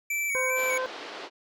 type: tone with vibrato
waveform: square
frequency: 2286 Hz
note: D7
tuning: 47 cents flat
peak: -27 dBFS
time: 0.1-0.78 s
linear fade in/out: 5 ms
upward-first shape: square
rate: 2.5 Hz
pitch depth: 31 cents each way
type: harmonic tone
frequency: 515 Hz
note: C5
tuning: 28 cents flat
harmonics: 1 / 2 / 3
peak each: -29 / -33 / -35 dBFS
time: 0.35-0.86 s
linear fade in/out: 0 ms
type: band-pass noise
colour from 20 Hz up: pink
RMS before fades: -40 dBFS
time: 0.55-1.3 s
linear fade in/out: 50 ms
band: 330 to 4600 Hz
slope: 24 dB/octave
effects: none